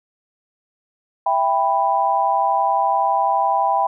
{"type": "chord", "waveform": "sine", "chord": "E minor", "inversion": "none", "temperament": "just", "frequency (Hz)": [659.3, 791.1, 988.9], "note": ["E5", "G5", "B5"], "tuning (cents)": [0, 16, 2], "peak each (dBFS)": [-23, -18, -19], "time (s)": [1.26, 3.87], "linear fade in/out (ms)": 5, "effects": []}